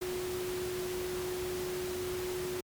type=tone in noise; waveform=sine; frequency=364.1 Hz; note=F#4; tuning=28 cents flat; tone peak=-34 dBFS; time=0.01-2.61 s; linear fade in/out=10 ms; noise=pink; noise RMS=-41 dBFS; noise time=0.01-2.61 s; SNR=+4 dB; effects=high-pass 60 Hz 12 dB/octave + MP3 96 kbps